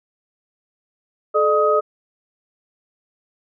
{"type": "tone cluster", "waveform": "sine", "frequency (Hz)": [430.9, 603, 1259], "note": ["A4", "D5", "D#6"], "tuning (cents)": [-36, 46, 20], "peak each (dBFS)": -18, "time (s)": [1.34, 1.81], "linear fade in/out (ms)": 20, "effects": []}